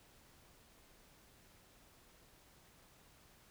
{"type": "silence", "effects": ["pink hiss -65 dBFS RMS until 3.5 s"]}